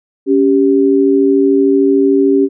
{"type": "tone pair together", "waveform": "sine", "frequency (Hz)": [278.6, 392], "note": ["C#4", "G4"], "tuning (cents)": [9, 0], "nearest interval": "tritone", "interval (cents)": 591, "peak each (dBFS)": -10, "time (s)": [0.26, 2.49], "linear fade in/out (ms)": 50, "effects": []}